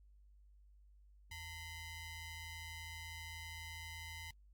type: ring-modulated tone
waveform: sawtooth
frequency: 987.8 Hz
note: B5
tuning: in tune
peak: -40 dBFS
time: 1.31-4.31 s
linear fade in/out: 5 ms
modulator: 1070 Hz
effects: added 50 Hz sine -61 dBFS peak until 4.53 s + Opus 48 kbps